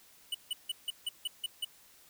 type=tone bursts; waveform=square; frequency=2960 Hz; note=F#7; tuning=in tune; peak=-32 dBFS; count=8; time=0.32-1.648 s; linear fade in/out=5 ms; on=26 ms; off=160 ms; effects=white hiss -60 dBFS RMS until 2.09 s